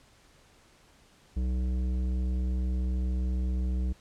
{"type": "tone with tanh clipping", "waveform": "triangle", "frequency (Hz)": 62.7, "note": "B1", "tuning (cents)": 27, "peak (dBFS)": -28, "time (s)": [1.36, 3.93], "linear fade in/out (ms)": 10, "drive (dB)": 16, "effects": ["pink hiss -60 dBFS RMS until 4 s", "low-pass 9000 Hz 12 dB/octave"]}